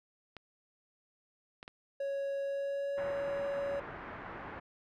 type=clicks; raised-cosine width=0.3 ms; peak=-30 dBFS; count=3; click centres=0.367 / 1.629 / 1.679 s
type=tone with pitch glide; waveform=triangle; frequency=554.4 to 561.8 Hz; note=C#5 to C#5; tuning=0 to +23 cents; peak=-31 dBFS; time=2-3.8 s; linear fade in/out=5 ms; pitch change=+23 cents; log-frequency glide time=2.42-3.02 s
type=low-pass noise; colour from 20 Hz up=white; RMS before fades=-45 dBFS; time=2.97-4.6 s; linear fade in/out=10 ms; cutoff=1700 Hz; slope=24 dB/octave
effects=none